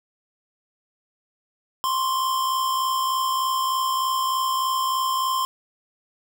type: tone pair together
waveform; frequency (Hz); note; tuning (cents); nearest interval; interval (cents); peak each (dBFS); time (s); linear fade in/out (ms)
square; 1045.4 / 1108.7; C6 / C#6; -2 / 0; minor second; 102; -22 / -33; 1.84-5.45; 0
effects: none